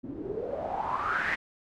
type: noise with low-pass filter sweep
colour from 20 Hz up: white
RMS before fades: -32 dBFS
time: 0.03-1.36 s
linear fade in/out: 20 ms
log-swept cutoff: 260 to 2000 Hz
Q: 6.9
effects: none